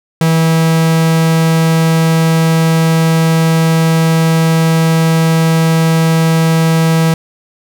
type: tone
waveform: 45% pulse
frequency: 162.5 Hz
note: E3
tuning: 24 cents flat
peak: -8 dBFS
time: 0.21-7.14 s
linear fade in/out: 2 ms
effects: none